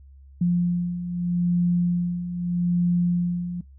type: beating tone pair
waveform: sine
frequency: 174.6 / 175.4 Hz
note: F3 / F3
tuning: 0 / +8 cents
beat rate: 0.8 Hz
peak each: -27 / -21 dBFS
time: 0.41-3.61 s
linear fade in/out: 5 ms
effects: noise-tail reverb RT60 0.2 s tail -26 dB re dry + added 68 Hz sine -45 dBFS peak until 3.78 s